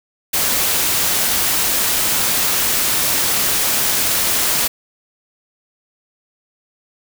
white noise, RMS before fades -17 dBFS, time 0.33-4.68 s, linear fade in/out 10 ms, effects none

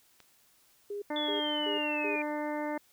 click, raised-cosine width 0.2 ms, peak -35 dBFS, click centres 0.203 s
sine tone bursts, 407.9 Hz, G#4, 31 cents flat, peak -34 dBFS, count 4, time 0.9-2.16 s, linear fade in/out 5 ms, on 120 ms, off 260 ms
harmonic tone, 298.8 Hz, D4, 30 cents sharp, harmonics 1 / 2 / 3 / 4 / 5 / 6 / 7, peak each -35 / -36 / -38 / -48 / -48 / -45 / -46 dBFS, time 1.1-2.78 s, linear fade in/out 5 ms
sine linear sweep, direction down, 3461 to 2376 Hz, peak -32 dBFS, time 1.16-2.22 s, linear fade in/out 2 ms
effects white hiss -65 dBFS RMS until 2.92 s

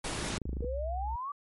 pink noise, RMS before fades -35 dBFS, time 0.04-0.38 s, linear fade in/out 5 ms
click train, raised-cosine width 3 ms, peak -25 dBFS, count 13, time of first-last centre 0.19-0.645 s, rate 26.4 Hz
sine tone, 63.9 Hz, C2, 40 cents flat, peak -33 dBFS, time 0.46-1.16 s, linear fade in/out 5 ms
sine exponential sweep, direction up, 466.5 to 1174.7 Hz, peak -34 dBFS, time 0.62-1.32 s, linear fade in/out 5 ms
effects MP3 48 kbps

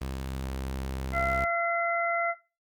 sawtooth tone, 66.2 Hz, C2, 21 cents sharp, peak -28 dBFS, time 0.01-1.45 s, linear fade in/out 5 ms
harmonic tone, 682 Hz, F5, 41 cents flat, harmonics 1 / 2 / 3, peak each -29 / -29 / -29 dBFS, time 1.12-2.35 s, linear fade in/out 50 ms
effects noise-tail reverb RT60 0.3 s tail -19 dB re dry + Opus 24 kbps

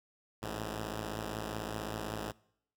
5% pulse tone pair together, 55.87 / 106.5 Hz, A1 / G#2, +27 / +44 cents, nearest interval major seventh, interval 1117 cents, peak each -29 / -28 dBFS, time 0.42-2.32 s, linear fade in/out 10 ms, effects noise-tail reverb RT60 0.7 s tail -23 dB re dry

